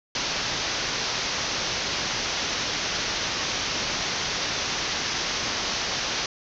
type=low-pass noise; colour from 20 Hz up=white; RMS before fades=-28 dBFS; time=0.15-6.26 s; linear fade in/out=2 ms; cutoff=6300 Hz; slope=96 dB/octave; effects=none